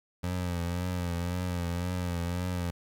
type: tone with vibrato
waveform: 25% pulse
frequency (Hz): 88.2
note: F2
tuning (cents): +18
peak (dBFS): -26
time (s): 0.23-2.71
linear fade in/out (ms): 10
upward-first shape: triangle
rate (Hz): 1.9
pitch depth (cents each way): 58
effects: 11-bit